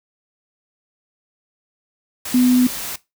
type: tone in noise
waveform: sine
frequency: 250 Hz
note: B3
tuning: 21 cents sharp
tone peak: -11 dBFS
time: 2.34-2.67 s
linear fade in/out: 5 ms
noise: white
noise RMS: -28 dBFS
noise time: 2.25-2.96 s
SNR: +14 dB
effects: noise-tail reverb RT60 0.2 s tail -18 dB re dry